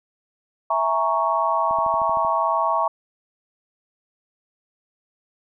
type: chord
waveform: sine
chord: A# half-diminished seventh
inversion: second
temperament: equal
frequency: 659.3 / 830.6 / 932.3 / 1108.7 Hz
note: E5 / G#5 / A#5 / C#6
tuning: 0 / 0 / 0 / 0 cents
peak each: -24 / -27 / -23 / -22 dBFS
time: 0.7-2.88 s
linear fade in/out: 5 ms
type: click train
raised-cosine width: 3 ms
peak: -28 dBFS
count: 8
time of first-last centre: 1.71-2.248 s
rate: 13 Hz
effects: none